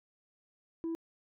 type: tone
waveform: sine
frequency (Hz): 329.6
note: E4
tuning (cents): 0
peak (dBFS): -31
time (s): 0.84-0.95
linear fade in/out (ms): 0
effects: tanh soft clip ceiling -31 dBFS